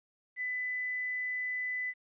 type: tone with quantisation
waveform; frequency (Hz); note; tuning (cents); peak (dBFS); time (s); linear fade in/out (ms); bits
sine; 2000; B6; +21; -32; 0.36-1.94; 50; 10
effects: resampled to 8000 Hz